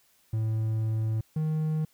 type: tone pair in turn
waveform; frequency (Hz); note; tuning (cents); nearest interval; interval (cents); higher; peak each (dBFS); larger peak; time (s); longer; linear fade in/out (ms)
triangle; 110.3 / 155.99; A2 / D#3; +5 / +5; tritone; 600; second; -23 / -23; neither; 0.33-1.21 / 1.36-1.85; first; 5
effects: white hiss -65 dBFS RMS until 1.93 s